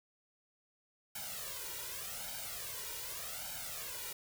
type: noise with flanger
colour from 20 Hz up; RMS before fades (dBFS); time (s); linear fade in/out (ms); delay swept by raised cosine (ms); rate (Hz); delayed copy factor
white; -43; 1.15-4.13; 5; 1.3 to 2.11; 0.85; +0.95
effects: none